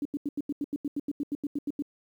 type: tone bursts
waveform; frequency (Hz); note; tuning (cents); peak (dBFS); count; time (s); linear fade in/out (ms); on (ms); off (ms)
sine; 287.9; D4; -34; -27; 16; 0.02-1.823; 2; 33; 85
effects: 10-bit